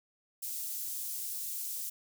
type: high-pass noise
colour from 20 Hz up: white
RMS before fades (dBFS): -38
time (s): 0.42-1.9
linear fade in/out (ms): 10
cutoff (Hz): 7100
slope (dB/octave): 12
effects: none